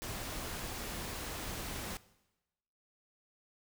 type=noise; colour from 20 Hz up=pink; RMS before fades=-41 dBFS; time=0.02-1.97 s; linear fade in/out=0 ms; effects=noise-tail reverb RT60 1.0 s tail -19 dB re dry